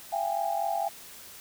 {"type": "tone cluster", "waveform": "sine", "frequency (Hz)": [677, 776, 820], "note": ["E5", "G5", "G#5"], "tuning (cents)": [46, -18, -22], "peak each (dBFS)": -31, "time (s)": [0.12, 0.89], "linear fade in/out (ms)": 10, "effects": ["white hiss -47 dBFS RMS until 1.4 s"]}